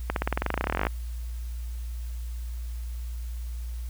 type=accelerating click train; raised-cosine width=0.5 ms; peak=-10 dBFS; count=23; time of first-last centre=0.1-0.868 s; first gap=62 ms; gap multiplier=0.94; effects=added 59 Hz sine -31 dBFS peak until 3.89 s + white hiss -53 dBFS RMS until 3.89 s